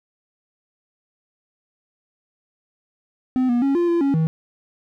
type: tone with pitch steps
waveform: triangle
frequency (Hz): 256.2 / 240.7 / 275.4 / 346.6 / 341.2 / 277.3 / 160.1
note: C4 / B3 / C#4 / F4 / F4 / C#4 / D#3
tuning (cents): -36 / -44 / -11 / -13 / -40 / +1 / +50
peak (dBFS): -14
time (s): 3.36-4.27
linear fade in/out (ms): 0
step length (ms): 130
effects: none